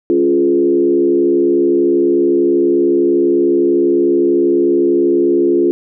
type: tone with frequency modulation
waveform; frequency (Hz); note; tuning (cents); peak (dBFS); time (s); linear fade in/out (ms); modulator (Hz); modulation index
sine; 349.2; F4; 0; -9; 0.1-5.71; 0; 71.6; 0.96
effects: none